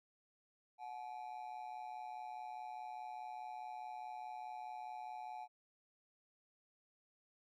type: ring-modulated tone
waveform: triangle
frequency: 795 Hz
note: G5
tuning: 24 cents sharp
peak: -40 dBFS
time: 0.78-5.48 s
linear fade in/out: 50 ms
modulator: 62.4 Hz
effects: none

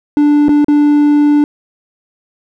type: tone with dropouts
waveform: triangle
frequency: 293.7 Hz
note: D4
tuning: in tune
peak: -4 dBFS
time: 0.17-1.44 s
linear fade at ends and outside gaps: 1 ms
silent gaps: 0.484-0.491 / 0.645-0.683 s
effects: none

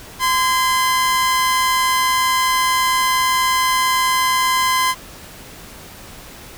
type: tone pair together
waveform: sawtooth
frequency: 1028.7 / 1633 Hz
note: C6 / G#6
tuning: -30 / -30 cents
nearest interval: minor sixth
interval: 800 cents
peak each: -11 / -23 dBFS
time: 0.19-4.95 s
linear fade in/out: 50 ms
effects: pink hiss -38 dBFS RMS until 6.57 s

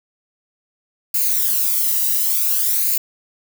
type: noise with flanger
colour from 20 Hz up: violet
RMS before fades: -18 dBFS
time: 1.14-2.98 s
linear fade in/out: 5 ms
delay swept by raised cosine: 0.43 to 1.04 ms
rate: 0.55 Hz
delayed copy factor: +0.7
effects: none

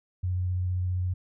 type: tone with vibrato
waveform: sine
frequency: 90.9 Hz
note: F#2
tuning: 30 cents flat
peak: -25 dBFS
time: 0.23-1.14 s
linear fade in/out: 10 ms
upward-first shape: sine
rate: 15 Hz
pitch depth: 14 cents each way
effects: none

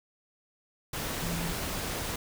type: tone in noise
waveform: sine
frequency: 169 Hz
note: E3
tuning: 43 cents sharp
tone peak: -33 dBFS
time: 1.22-1.52 s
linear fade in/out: 5 ms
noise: pink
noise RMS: -34 dBFS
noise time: 0.93-2.16 s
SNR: -2 dB
effects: none

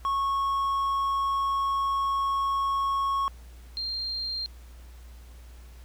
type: tone pair in turn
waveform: triangle / sine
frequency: 1100 / 4187 Hz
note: C#6 / C8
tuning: -14 / 0 cents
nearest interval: octave + major seventh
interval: 2314 cents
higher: second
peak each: -22 / -29 dBFS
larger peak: first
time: 0.05-3.28 / 3.77-4.46 s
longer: first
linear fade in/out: 0 ms
effects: added 60 Hz sine -44 dBFS peak until 5.84 s + pink hiss -57 dBFS RMS until 5.84 s

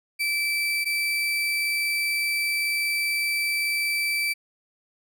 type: tone pair in turn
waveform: 35% pulse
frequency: 2323 / 2323 Hz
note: D7 / D7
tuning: -20 / -20 cents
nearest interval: unison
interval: 0 cents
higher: neither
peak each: -21 dBFS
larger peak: neither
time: 0.19-0.85 / 0.85-4.34 s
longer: second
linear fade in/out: 20 ms
effects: none

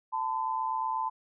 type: tone pair together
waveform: sine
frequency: 886.7 / 1015 Hz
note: A5 / B5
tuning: +13 / +47 cents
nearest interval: major second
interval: 234 cents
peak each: -31 / -31 dBFS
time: 0.12-1.1 s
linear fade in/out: 20 ms
effects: none

